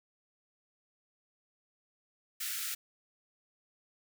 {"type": "high-pass noise", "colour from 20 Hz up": "white", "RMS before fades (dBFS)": -37, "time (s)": [2.4, 2.75], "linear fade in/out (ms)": 10, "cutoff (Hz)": 1300, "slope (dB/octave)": 96, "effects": []}